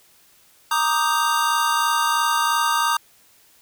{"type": "chord", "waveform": "square", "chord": "Eb major seventh", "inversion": "second", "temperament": "equal with one note detuned", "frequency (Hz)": [932.3, 1181.5, 1244.5, 1568], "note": ["Bb5", "D6", "Eb6", "G6"], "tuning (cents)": [0, 10, 0, 0], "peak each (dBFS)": [-23, -26, -23, -27], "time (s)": [0.71, 2.97], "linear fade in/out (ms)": 5, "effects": ["white hiss -55 dBFS RMS until 3.61 s"]}